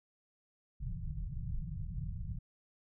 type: low-pass noise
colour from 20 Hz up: pink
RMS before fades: -39 dBFS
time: 0.8-2.39 s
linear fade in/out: 10 ms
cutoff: 180 Hz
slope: 96 dB/octave
effects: none